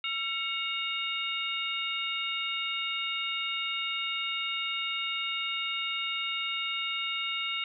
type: tone cluster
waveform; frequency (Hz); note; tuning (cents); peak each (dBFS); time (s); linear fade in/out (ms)
sine; 1352 / 2212 / 2824 / 3700; E6 / C#7 / F7 / A#7; +43 / -4 / +19 / -14; -39 / -35 / -33 / -37; 0.04-7.64; 2
effects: none